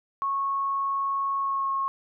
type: tone with pitch glide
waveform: sine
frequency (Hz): 1100 to 1088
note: C#6 to C#6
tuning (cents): -14 to -33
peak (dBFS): -24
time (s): 0.22-1.88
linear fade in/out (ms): 0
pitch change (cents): -19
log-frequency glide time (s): 1.38-1.71
effects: none